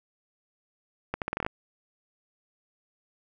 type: accelerating click train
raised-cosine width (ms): 0.5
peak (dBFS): -14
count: 9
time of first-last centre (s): 1.14-1.465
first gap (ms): 78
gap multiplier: 0.8
effects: none